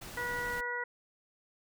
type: noise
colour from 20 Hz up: pink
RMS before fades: -45 dBFS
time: 0.01-0.61 s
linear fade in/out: 10 ms
type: harmonic tone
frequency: 485.3 Hz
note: B4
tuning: 30 cents flat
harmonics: 1 / 2 / 3 / 4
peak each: -41 / -40 / -38 / -37 dBFS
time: 0.17-0.84 s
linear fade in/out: 5 ms
effects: none